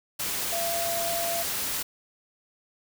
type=tone in noise; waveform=sine; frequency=680 Hz; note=F5; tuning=46 cents flat; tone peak=-29 dBFS; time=0.52-1.43 s; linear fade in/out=10 ms; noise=white; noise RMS=-30 dBFS; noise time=0.19-1.83 s; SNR=-2 dB; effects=none